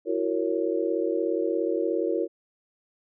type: chord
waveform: sine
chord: F# dominant seventh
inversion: third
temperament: just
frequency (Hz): 333 / 370 / 462.5 / 555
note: E4 / F#4 / A#4 / C#5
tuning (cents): +18 / 0 / -14 / +2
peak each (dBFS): -28 / -29 / -28 / -31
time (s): 0.05-2.28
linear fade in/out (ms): 50
effects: none